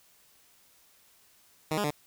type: tone with pitch steps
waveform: 10% pulse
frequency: 156.1 / 206.8 / 148.2 Hz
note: D#3 / G#3 / D3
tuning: +6 / -7 / +16 cents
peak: -19 dBFS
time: 1.71-1.905 s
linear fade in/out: 2 ms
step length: 65 ms
effects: white hiss -62 dBFS RMS until 2.06 s